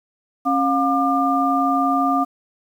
sine tone cluster, 272.8 / 713 / 1198 Hz, C#4 / F5 / D6, -28 / +36 / +34 cents, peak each -20 dBFS, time 0.45-2.25 s, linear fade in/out 20 ms, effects 8-bit

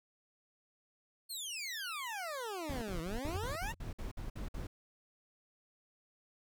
20% pulse exponential two-way sweep, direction down then up, 4435 to 157.7 to 973 Hz, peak -34 dBFS, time 1.29-3.73 s, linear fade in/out 20 ms, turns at 3.01 s
brown noise bursts, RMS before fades -41 dBFS, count 11, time 2.69-4.67 s, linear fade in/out 5 ms, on 130 ms, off 55 ms
sine tone with exponential decay, 88.9 Hz, F2, 31 cents sharp, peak -35 dBFS, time 3.34-3.9 s, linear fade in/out 0 ms, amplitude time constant 120 ms
effects none

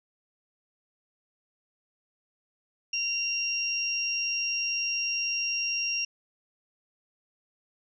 sine tone pair together, 2760 / 5591 Hz, F7 / F8, -21 / +1 cents, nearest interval octave, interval 1222 cents, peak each -30 / -29 dBFS, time 2.93-6.05 s, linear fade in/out 5 ms, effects none

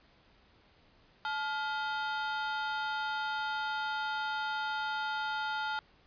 45% pulse ring-modulated tone, 1137 Hz, C#6, 44 cents sharp, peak -29 dBFS, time 1.25-5.79 s, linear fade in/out 0 ms, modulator 273 Hz, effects pink hiss -64 dBFS RMS until 6.06 s + resampled to 11025 Hz

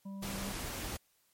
harmonic tone, 196 Hz, G3, in tune, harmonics 1 / 3 / 5, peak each -40 / -56 / -57 dBFS, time 0.05-0.53 s, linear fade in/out 10 ms
pink noise, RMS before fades -40 dBFS, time 0.22-0.97 s, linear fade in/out 10 ms
effects white hiss -72 dBFS RMS until 1.33 s + MP3 64 kbps

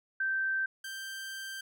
sine / sawtooth tone pair in turn, 1558 / 1569.7 Hz, G6 / G6, -11 / +2 cents, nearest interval unison, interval 13 cents, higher second, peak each -28 / -35 dBFS, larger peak first, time 0.2-0.66 / 0.84-1.61 s, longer second, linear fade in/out 5 ms, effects none

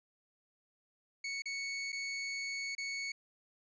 sawtooth tone with dropouts, 2218 Hz, C#7, in tune, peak -33 dBFS, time 1.24-3.12 s, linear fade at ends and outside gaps 5 ms, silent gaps 1.421-1.456 / 1.921-1.927 / 2.751-2.78 s, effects resampled to 16000 Hz

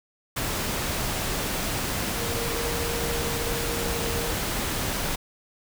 sine tone in noise, 467.4 Hz, A#4, 5 cents sharp, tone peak -32 dBFS, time 2.17-4.31 s, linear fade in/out 10 ms, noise pink, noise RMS -28 dBFS, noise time 0.36-5.16 s, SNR -7 dB, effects none

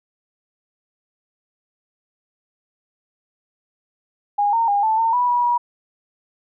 sine tone with pitch steps, 819 / 917 / 811 / 879 / 908 / 981 / 970 / 963 Hz, G#5 / A#5 / G#5 / A5 / A#5 / B5 / B5 / B5, -24 / -29 / -41 / -2 / -46 / -12 / -31 / -44 cents, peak -15 dBFS, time 4.38-5.58 s, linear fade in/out 10 ms, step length 150 ms, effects none

